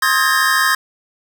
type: tone cluster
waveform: square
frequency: 1058 / 1263 / 1605 / 1678 / 1830 Hz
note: C6 / D#6 / G6 / G#6 / A#6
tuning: +19 / +26 / +40 / +17 / -32 cents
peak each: -20 dBFS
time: 0.02-0.75 s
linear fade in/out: 5 ms
effects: none